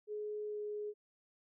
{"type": "tone with pitch glide", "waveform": "sine", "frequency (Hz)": [421.4, 418.5], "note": ["G#4", "G#4"], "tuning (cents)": [25, 13], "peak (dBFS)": -38, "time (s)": [0.07, 0.94], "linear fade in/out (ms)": 50, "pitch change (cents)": -12, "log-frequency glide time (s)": [0.47, 0.59], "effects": []}